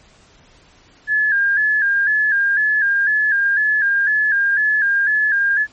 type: tone with vibrato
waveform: sine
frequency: 1661.2 Hz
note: G#6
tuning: in tune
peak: -13 dBFS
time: 1.07-5.67 s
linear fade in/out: 50 ms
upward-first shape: square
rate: 2 Hz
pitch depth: 56 cents each way
effects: pink hiss -50 dBFS RMS until 5.72 s + MP3 32 kbps